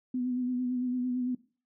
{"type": "tone with vibrato", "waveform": "sine", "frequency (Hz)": 250, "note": "B3", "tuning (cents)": 21, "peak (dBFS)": -28, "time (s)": [0.14, 1.35], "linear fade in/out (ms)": 5, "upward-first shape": "sine", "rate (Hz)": 8.9, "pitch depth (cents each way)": 32, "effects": ["noise-tail reverb RT60 0.4 s tail -19 dB re dry"]}